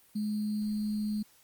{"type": "tone with sample-and-hold", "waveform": "sine", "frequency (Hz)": 211.2, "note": "G#3", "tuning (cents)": 29, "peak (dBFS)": -29, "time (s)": [0.15, 1.23], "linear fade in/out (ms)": 10, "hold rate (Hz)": 4410, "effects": ["white hiss -62 dBFS RMS until 1.43 s", "Opus 32 kbps"]}